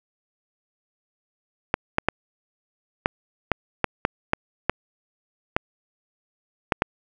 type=clicks; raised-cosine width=0.5 ms; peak=-3 dBFS; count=12; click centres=1.741 / 1.984 / 2.086 / 3.059 / 3.517 / 3.843 / 4.051 / 4.334 / 4.696 / 5.565 / 6.722 / 6.821 s; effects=none